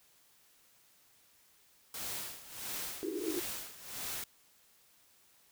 white noise with tremolo, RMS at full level -39 dBFS, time 1.94-4.24 s, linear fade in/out 2 ms, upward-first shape sine, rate 1.5 Hz, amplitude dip 80%
pink band-pass noise, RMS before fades -37 dBFS, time 3.03-3.4 s, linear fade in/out 0 ms, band 300 to 430 Hz, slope 96 dB/octave
effects white hiss -66 dBFS RMS until 5.51 s

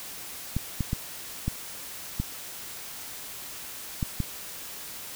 clicks, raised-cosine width 5 ms, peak -14 dBFS, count 7, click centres 0.566 / 0.807 / 0.931 / 1.48 / 2.2 / 4.028 / 4.203 s, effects white hiss -40 dBFS RMS until 5.15 s

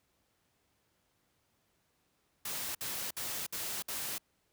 white noise bursts, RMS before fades -38 dBFS, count 5, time 2.45-4.182 s, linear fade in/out 5 ms, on 300 ms, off 58 ms, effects pink hiss -75 dBFS RMS until 4.52 s + high-pass 60 Hz 12 dB/octave

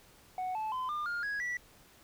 sine tone with pitch steps, 740 / 869.9 / 1022.6 / 1202.1 / 1413.2 / 1661.2 / 1952.9 Hz, F#5 / A5 / C6 / D6 / F6 / G#6 / B6, 0 / -20 / -40 / +40 / +20 / 0 / -20 cents, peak -30 dBFS, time 0.38-1.57 s, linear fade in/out 2 ms, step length 170 ms, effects tanh soft clip ceiling -32 dBFS + pink hiss -60 dBFS RMS until 2.03 s

